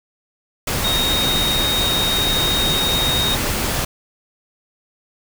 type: tone in noise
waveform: sine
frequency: 3729 Hz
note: A#7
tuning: in tune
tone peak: -18 dBFS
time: 0.84-3.35 s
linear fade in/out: 5 ms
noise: pink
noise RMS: -21 dBFS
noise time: 0.67-3.85 s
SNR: 0 dB
effects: none